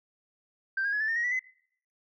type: tone with pitch steps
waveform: sine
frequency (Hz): 1568 / 1627.1 / 1688.3 / 1751.9 / 1817.9 / 1886.3 / 1957.4 / 2031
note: G6 / G#6 / G#6 / A6 / A#6 / A#6 / B6 / B6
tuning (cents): 0 / -36 / +28 / -8 / -44 / +20 / -16 / +48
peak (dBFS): -25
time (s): 0.77-1.394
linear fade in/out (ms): 5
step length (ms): 78
effects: noise-tail reverb RT60 0.6 s tail -22 dB re dry + tanh soft clip ceiling -22 dBFS